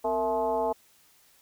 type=tone with frequency modulation; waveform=sine; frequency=659.3 Hz; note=E5; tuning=in tune; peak=-24 dBFS; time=0.04-0.73 s; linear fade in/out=10 ms; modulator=201 Hz; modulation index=1.4; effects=white hiss -61 dBFS RMS until 1.41 s